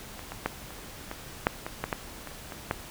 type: clicks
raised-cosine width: 0.5 ms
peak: -25 / -21 / -11 / -29 / -20 / -6 / -18 / -13 / -12 / -23 / -23 / -11 dBFS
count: 12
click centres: 0.193 / 0.32 / 0.46 / 0.706 / 1.114 / 1.469 / 1.665 / 1.84 / 1.928 / 2.273 / 2.522 / 2.711 s
effects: pink hiss -44 dBFS RMS until 2.9 s